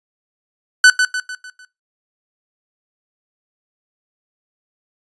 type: tone with echo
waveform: 45% pulse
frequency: 1501 Hz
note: F#6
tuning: 24 cents sharp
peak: -4 dBFS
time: 0.84-0.9 s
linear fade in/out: 2 ms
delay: 150 ms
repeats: 5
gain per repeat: -7 dB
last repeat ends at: 1.65 s
effects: noise-tail reverb RT60 0.2 s tail -19 dB re dry + resampled to 22050 Hz